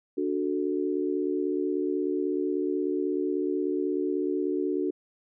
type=chord; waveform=sine; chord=D major; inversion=none; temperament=equal; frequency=293.7 / 370 / 440 Hz; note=D4 / F#4 / A4; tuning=0 / 0 / 0 cents; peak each=-29 / -28 / -33 dBFS; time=0.17-4.91 s; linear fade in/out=10 ms; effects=none